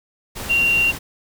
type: tone in noise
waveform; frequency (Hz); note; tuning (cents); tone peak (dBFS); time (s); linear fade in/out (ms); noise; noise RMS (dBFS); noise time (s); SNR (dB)
sine; 2762; F7; -20; -14; 0.49-0.92; 20; pink; -30; 0.35-0.99; +13
effects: none